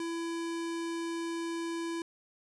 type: tone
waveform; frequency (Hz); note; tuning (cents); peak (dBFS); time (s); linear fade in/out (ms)
square; 334.3; E4; +24; -34; 0-2.02; 2
effects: resampled to 24000 Hz